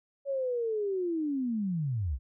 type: linear sweep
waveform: sine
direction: down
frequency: 563 to 55.9 Hz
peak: -28 dBFS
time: 0.25-2.19 s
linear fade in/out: 50 ms
effects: none